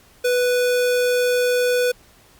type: tone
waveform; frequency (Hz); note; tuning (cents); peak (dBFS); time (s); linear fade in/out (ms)
square; 493.9; B4; 0; -17; 0.24-1.92; 10
effects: pink hiss -52 dBFS RMS until 2.39 s + Opus 48 kbps